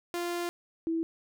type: tone pair in turn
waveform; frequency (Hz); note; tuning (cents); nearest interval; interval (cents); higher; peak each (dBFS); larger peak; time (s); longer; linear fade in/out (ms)
sawtooth / sine; 347.5 / 328; F4 / E4; -9 / -9; minor second; 100; first; -27; neither; 0.14-0.49 / 0.87-1.03; first; 0
effects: none